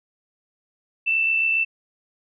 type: tone with amplitude modulation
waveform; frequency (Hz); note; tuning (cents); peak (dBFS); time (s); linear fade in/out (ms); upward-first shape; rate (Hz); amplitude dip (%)
sine; 2663; E7; +17; -16; 1.06-1.65; 20; sine; 67.3; 40
effects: none